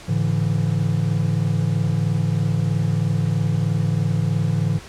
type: tone cluster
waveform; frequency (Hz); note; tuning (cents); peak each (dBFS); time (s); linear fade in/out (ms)
triangle; 107.6 / 143.3 / 166.4; A2 / D3 / E3; -38 / -42 / +17; -20; 0.08-4.79; 10
effects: pink hiss -40 dBFS RMS until 4.88 s + low-pass 8000 Hz 12 dB/octave